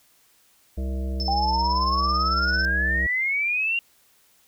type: harmonic tone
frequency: 65.41 Hz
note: C2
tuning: in tune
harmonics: 1 / 3 / 5 / 7 / 9 / 10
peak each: -25 / -35 / -39 / -42 / -44 / -45 dBFS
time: 0.77-3.07 s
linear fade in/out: 10 ms
type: tone with tremolo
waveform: sine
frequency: 5274 Hz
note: E8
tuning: in tune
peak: -25 dBFS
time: 1.2-2.65 s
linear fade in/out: 0 ms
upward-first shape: sine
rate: 18 Hz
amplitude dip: 75%
type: exponential sweep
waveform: sine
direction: up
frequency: 782 to 2795 Hz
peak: -21 dBFS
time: 1.28-3.79 s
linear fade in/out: 2 ms
effects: white hiss -60 dBFS RMS until 4.47 s